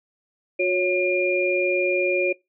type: tone cluster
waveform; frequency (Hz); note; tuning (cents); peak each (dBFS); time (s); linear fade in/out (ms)
sine; 361.8 / 552 / 2410; F#4 / C#5 / D7; -39 / -7 / +44; -23; 0.59-2.33; 10
effects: noise-tail reverb RT60 0.2 s tail -22 dB re dry